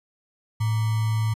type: tone with sample-and-hold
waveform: sine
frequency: 110 Hz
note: A2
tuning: in tune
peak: -20 dBFS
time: 0.6-1.34 s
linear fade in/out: 10 ms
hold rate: 1050 Hz
effects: resampled to 32000 Hz